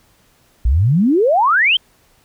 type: exponential sweep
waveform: sine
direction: up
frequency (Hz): 53.7 to 3244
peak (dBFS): -10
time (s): 0.65-1.77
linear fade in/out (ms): 5
effects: pink hiss -55 dBFS RMS until 2.24 s